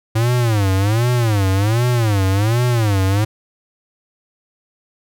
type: tone with vibrato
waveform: square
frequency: 108.4 Hz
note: A2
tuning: 25 cents flat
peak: -14 dBFS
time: 0.15-3.25 s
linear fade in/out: 10 ms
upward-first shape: sine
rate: 1.3 Hz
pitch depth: 230 cents each way
effects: none